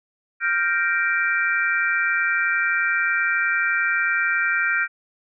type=chord; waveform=sine; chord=G minor seventh; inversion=third; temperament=equal; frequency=1396.9 / 1568 / 1864.7 / 2349 Hz; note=F6 / G6 / Bb6 / D7; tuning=0 / 0 / 0 / 0 cents; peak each=-23 / -23 / -26 / -25 dBFS; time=0.4-4.88 s; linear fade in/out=50 ms; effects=none